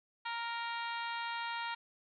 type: harmonic tone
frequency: 466.2 Hz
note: A#4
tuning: in tune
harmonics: 2 / 3 / 4 / 5 / 6 / 7 / 8 / 9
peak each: -39 / -43 / -45 / -47 / -49 / -50 / -51 / -52 dBFS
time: 0.25-1.75 s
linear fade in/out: 10 ms
effects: none